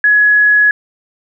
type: tone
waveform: sine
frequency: 1684 Hz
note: G#6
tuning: 24 cents sharp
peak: -6 dBFS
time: 0.04-0.71 s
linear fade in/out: 2 ms
effects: none